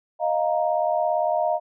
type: chord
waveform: sine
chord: Eb suspended second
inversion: none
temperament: just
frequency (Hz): 622.3 / 700 / 933.4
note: Eb5 / F5 / Bb5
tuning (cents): 0 / +4 / +2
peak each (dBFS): -23 / -23 / -28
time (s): 0.19-1.6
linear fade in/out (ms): 50
effects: none